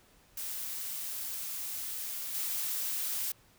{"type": "noise with level steps", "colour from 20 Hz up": "blue", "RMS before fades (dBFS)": [-38, -34], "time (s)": [0.37, 3.32], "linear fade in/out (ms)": 5, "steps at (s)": 2.34, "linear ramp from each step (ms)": 10, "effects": ["pink hiss -63 dBFS RMS until 3.58 s"]}